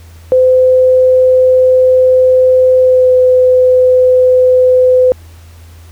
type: tone with pitch glide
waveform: sine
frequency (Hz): 512 to 507.3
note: C5 to B4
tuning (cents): -38 to +46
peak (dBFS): -4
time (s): 0.32-5.12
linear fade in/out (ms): 0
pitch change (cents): -16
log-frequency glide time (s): 2.8-3.14
effects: added 83 Hz sine -33 dBFS peak until 5.91 s + pink hiss -44 dBFS RMS until 5.91 s